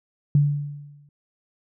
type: tone with exponential decay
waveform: sine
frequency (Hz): 144.9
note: D3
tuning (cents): -23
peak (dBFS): -12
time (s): 0.35-1.09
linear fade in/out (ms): 2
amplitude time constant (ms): 160
effects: none